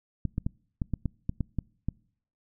clicks, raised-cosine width 5 ms, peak -16 dBFS, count 10, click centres 0.253 / 0.381 / 0.465 / 0.818 / 0.937 / 1.057 / 1.294 / 1.407 / 1.587 / 1.886 s, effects noise-tail reverb RT60 0.6 s tail -26 dB re dry

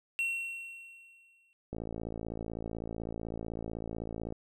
triangle tone with exponential decay, 2725 Hz, F7, 43 cents flat, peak -26 dBFS, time 0.19-1.53 s, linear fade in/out 0 ms, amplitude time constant 290 ms
click train, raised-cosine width 2 ms, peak -25 dBFS, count 146, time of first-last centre 1.73-4.324 s, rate 55.9 Hz
effects none

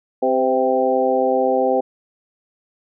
harmonic tone with a mistuned harmonic, 130.81 Hz, C3, in tune, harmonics 2 / 3 / 4 / 5 / 6, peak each -24 / -22 / -18 / -24 / -21 dBFS, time 0.22-1.81 s, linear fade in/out 10 ms, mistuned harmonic 4, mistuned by -27 cents, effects none

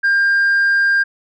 sine tone, 1600 Hz, G6, 35 cents sharp, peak -9 dBFS, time 0.03-1.04 s, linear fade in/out 20 ms, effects tanh soft clip ceiling -10 dBFS

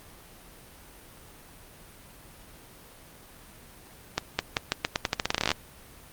accelerating click train, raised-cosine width 0.2 ms, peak -6 dBFS, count 20, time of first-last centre 4.18-5.516 s, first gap 210 ms, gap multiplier 0.85, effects pink hiss -50 dBFS RMS until 6.12 s + Opus 32 kbps

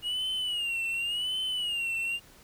triangle tone with vibrato, 2869 Hz, F7, 46 cents sharp, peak -27 dBFS, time 0.02-2.2 s, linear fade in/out 50 ms, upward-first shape sine, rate 0.9 Hz, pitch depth 110 cents each way, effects pink hiss -55 dBFS RMS until 2.43 s

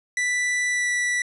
45% pulse tone with pitch glide, 1975.5 to 1960.7 Hz, B6 to B6, 0 to -13 cents, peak -21 dBFS, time 0.17-1.22 s, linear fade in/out 2 ms, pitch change -13 cents, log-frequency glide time 0.68-0.89 s, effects resampled to 24000 Hz + 10-bit

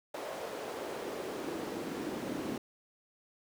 brown noise with high-pass filter sweep, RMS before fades -39 dBFS, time 0.14-2.58 s, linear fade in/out 5 ms, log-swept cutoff 560 to 250 Hz, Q 2.1, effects none

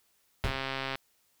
brown noise with exponential decay, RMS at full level -25 dBFS, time 0.44-0.66 s, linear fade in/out 1 ms, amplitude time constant 46 ms
click train, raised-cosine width 0.3 ms, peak -17 dBFS, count 70, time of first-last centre 0.44-0.955 s, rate 134 Hz
effects white hiss -70 dBFS RMS until 1.4 s

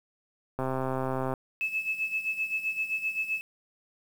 click train, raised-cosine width 1 ms, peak -17 dBFS, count 99, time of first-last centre 0.59-1.338 s, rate 131 Hz
sine tone with tremolo, 2605 Hz, E7, 21 cents flat, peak -25 dBFS, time 1.61-3.41 s, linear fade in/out 0 ms, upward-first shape sine, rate 7.7 Hz, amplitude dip 75%
effects 8-bit

